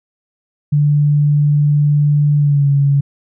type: tone with pitch glide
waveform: sine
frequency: 146.83 to 140.69 Hz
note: D3 to C#3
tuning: 0 to +26 cents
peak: -9 dBFS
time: 0.72-3.01 s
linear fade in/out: 10 ms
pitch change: -74 cents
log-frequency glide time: 2.37-2.68 s
effects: none